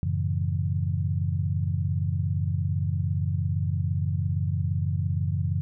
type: chord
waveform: sine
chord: F# minor seventh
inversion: none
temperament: equal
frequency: 92.5 / 110 / 138.59 / 164.81 Hz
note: F#2 / A2 / C#3 / E3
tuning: 0 / 0 / 0 / 0 cents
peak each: -26 / -32 / -29 / -32 dBFS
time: 0.03-5.61 s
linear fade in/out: 0 ms
effects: none